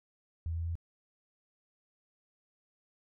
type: tone with pitch steps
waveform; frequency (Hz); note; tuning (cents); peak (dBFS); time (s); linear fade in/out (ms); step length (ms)
sine; 82.4 / 83.26 / 84.13; E2 / E2 / E2; 0 / +18 / +36; -32; 0.46-0.754; 0; 98
effects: none